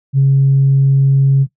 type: tone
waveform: sine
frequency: 136.7 Hz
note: C#3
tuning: 24 cents flat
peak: -6 dBFS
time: 0.13-1.47 s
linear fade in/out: 50 ms
effects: noise-tail reverb RT60 0.1 s tail -17 dB re dry + tanh soft clip ceiling -3 dBFS